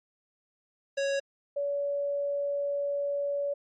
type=tone pair in turn; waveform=square / sine; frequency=554.4 / 568.7 Hz; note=C#5 / C#5; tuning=0 / +44 cents; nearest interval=unison; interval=44 cents; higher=second; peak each=-27 / -27 dBFS; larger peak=neither; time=0.97-1.2 / 1.56-3.54 s; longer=second; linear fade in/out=10 ms; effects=MP3 32 kbps